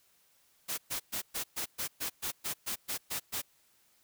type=noise bursts; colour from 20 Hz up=white; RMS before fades=-35 dBFS; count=13; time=0.68-3.42 s; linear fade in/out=20 ms; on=100 ms; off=120 ms; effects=white hiss -68 dBFS RMS until 4.03 s